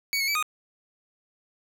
25% pulse tone with pitch steps, 2246 / 2183 / 2300 / 1237 Hz, C#7 / C#7 / D7 / D#6, +22 / -27 / -37 / -10 cents, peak -20 dBFS, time 0.13-0.426 s, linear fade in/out 0 ms, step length 74 ms, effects none

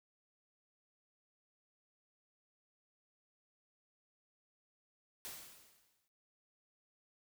white noise with exponential decay, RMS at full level -45 dBFS, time 5.25-6.08 s, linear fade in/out 0 ms, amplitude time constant 180 ms, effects noise-tail reverb RT60 0.7 s tail -24 dB re dry

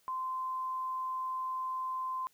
sine tone, 1036 Hz, C6, 17 cents flat, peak -33 dBFS, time 0.08-2.27 s, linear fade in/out 0 ms, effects white hiss -69 dBFS RMS until 2.33 s

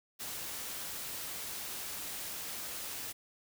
white noise, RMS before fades -41 dBFS, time 0.19-3.13 s, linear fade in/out 20 ms, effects none

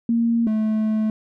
sine / triangle tone pair in turn, 232.1 / 217 Hz, A#3 / A3, -7 / -24 cents, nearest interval minor second, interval 117 cents, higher first, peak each -16 dBFS, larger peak neither, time 0.09-0.47 / 0.47-1.1 s, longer second, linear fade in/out 2 ms, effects none

